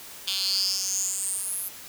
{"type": "tone with high-pass filter sweep", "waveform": "10% pulse", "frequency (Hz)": 192.3, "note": "G3", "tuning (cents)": -33, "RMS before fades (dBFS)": -28, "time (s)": [0.27, 1.69], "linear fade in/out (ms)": 10, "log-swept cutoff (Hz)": [3600, 12000], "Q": 8.1, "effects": ["white hiss -43 dBFS RMS until 1.88 s"]}